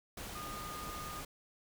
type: tone in noise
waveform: sine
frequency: 1224 Hz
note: D#6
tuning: 29 cents flat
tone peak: -44 dBFS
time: 0.35-1.21 s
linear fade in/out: 5 ms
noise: pink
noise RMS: -45 dBFS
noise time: 0.17-1.25 s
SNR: -2 dB
effects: none